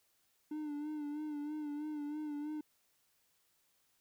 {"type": "tone with vibrato", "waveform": "triangle", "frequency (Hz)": 298.4, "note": "D4", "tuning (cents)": 28, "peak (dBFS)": -36, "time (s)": [0.51, 2.61], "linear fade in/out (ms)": 5, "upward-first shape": "sine", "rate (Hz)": 3.1, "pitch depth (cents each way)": 48, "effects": ["white hiss -75 dBFS RMS until 4 s"]}